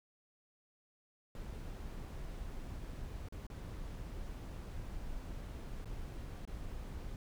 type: noise with dropouts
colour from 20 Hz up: brown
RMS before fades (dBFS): -44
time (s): 1.35-7.16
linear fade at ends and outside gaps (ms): 1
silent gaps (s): 3.286-3.324 / 3.467-3.5 / 5.846-5.856 / 6.452-6.475
effects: none